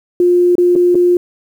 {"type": "tone with dropouts", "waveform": "sine", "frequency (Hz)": 354.1, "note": "F4", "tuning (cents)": 24, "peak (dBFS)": -7, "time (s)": [0.2, 1.17], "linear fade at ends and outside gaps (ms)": 2, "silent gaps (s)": [[0.554, 0.581], [0.754, 0.76], [0.947, 0.953]], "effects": ["7-bit"]}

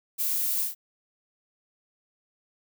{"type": "noise with ADSR envelope", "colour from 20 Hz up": "violet", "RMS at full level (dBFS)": -25, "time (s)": [0.18, 0.75], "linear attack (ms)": 33, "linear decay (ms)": 3, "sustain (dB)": -2, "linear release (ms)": 120, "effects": []}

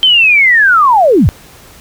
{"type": "linear sweep", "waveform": "sine", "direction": "down", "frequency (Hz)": [3136, 52.4], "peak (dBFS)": -4, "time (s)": [0.03, 1.29], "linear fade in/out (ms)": 0, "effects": ["pink hiss -38 dBFS RMS until 1.8 s"]}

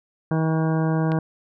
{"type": "harmonic tone", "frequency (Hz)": 159.8, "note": "D#3", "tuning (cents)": 47, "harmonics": [1, 2, 3, 4, 5, 6, 7, 9, 10], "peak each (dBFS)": [-20, -26, -30, -32, -34, -36, -37, -39, -40], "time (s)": [0.31, 1.19], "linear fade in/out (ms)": 2}
{"type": "click", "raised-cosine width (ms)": 0.3, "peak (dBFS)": -18, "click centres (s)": 1.119}
{"effects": []}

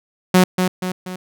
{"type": "tone with echo", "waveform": "sawtooth", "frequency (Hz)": 183.5, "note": "F#3", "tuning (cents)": -14, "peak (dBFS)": -5, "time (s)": [0.34, 0.44], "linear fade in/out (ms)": 5, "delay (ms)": 240, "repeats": 3, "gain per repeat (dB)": -6, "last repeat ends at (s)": 1.16, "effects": []}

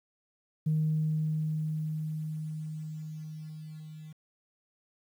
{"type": "tone with level ramp", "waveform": "sine", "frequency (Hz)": 155.56, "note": "D#3", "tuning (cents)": 0, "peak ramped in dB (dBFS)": [-23, -43], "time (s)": [0.66, 4.13], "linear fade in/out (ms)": 10, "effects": ["tanh soft clip ceiling -20 dBFS", "10-bit"]}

